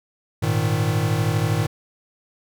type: chord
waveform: square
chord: Ab suspended second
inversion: none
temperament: equal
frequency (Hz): 103.83 / 116.54 / 155.56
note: Ab2 / Bb2 / Eb3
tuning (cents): 0 / 0 / 0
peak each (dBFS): -24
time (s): 0.42-1.67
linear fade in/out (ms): 10
effects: none